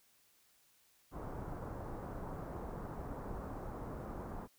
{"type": "low-pass noise", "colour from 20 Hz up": "pink", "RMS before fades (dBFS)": -44, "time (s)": [1.11, 4.48], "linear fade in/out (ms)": 50, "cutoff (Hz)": 1200, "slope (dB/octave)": 24, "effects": ["white hiss -70 dBFS RMS until 4.58 s"]}